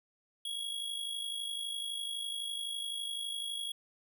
square tone with amplitude modulation, 3321 Hz, G#7, 1 cent flat, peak -34 dBFS, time 0.45-3.72 s, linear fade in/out 5 ms, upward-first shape sine, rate 51.9 Hz, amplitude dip 55%, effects none

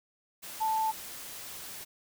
sine tone in noise, 880 Hz, A5, in tune, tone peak -26 dBFS, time 0.6-0.92 s, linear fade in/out 20 ms, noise white, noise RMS -43 dBFS, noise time 0.42-1.85 s, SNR +14 dB, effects none

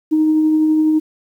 sine tone with tremolo, 311.1 Hz, D#4, in tune, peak -9 dBFS, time 0.11-1 s, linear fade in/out 20 ms, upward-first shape triangle, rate 12 Hz, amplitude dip 25%, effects tanh soft clip ceiling -6 dBFS + 8-bit

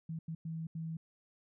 sine tone bursts at uneven times, 162.2 Hz, E3, 28 cents flat, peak -37 dBFS, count 4, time 0.09-0.19 / 0.28-0.35 / 0.45-0.67 / 0.75-0.97 s, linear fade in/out 5 ms, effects none

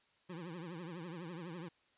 25% pulse tone with vibrato, 170.7 Hz, F3, 39 cents flat, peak -40 dBFS, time 0.29-1.69 s, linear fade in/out 10 ms, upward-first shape triangle, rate 12 Hz, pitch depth 170 cents each way, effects white hiss -72 dBFS RMS until 1.97 s + resampled to 8000 Hz

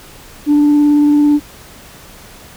sine tone with vibrato, 293.7 Hz, D4, in tune, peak -5 dBFS, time 0.46-1.4 s, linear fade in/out 50 ms, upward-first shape triangle, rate 18 Hz, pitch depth 13 cents each way, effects tanh soft clip ceiling -5 dBFS + pink hiss -38 dBFS RMS until 2.56 s

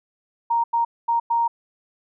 sine tone bursts at uneven times, 932.3 Hz, A#5, in tune, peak -17 dBFS, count 4, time 0.5-0.64 / 0.73-0.85 / 1.08-1.2 / 1.3-1.48 s, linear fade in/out 10 ms, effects none

